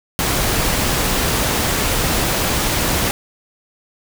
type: noise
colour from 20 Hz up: pink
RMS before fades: -18 dBFS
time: 0.19-3.11 s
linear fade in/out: 0 ms
effects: none